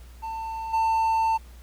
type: tone with level steps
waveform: triangle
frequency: 895 Hz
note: A5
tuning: 29 cents sharp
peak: -28 / -18 dBFS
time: 0.22-1.38 s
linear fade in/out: 20 ms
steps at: 0.73 s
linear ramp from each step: 10 ms
effects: added 60 Hz sine -43 dBFS peak until 1.62 s + pink hiss -55 dBFS RMS until 1.62 s